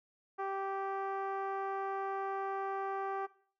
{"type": "tone with low-pass filter", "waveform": "10% pulse", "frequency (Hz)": 390, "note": "G4", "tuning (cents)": -9, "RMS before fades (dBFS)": -37, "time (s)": [0.38, 3.27], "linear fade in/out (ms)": 20, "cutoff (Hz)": 1000, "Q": 1.4, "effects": ["noise-tail reverb RT60 0.5 s tail -19 dB re dry"]}